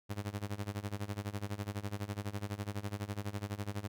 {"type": "tone with tremolo", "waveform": "sawtooth", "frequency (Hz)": 102.2, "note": "G#2", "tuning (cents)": -27, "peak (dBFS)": -30, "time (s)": [0.09, 3.88], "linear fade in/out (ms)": 20, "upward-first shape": "sine", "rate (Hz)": 12, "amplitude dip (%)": 90, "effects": []}